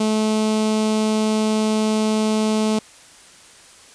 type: tone with notch filter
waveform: sawtooth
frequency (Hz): 216.4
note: A3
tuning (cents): -29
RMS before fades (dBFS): -19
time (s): 0-2.79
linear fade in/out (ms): 5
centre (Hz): 1700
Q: 1.2
effects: white hiss -46 dBFS RMS until 3.94 s + resampled to 22050 Hz